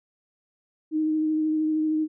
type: tone with vibrato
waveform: sine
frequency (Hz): 311.1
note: D#4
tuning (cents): 0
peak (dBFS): -21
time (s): 0.91-2.08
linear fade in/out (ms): 50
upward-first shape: triangle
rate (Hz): 13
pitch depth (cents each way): 20
effects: none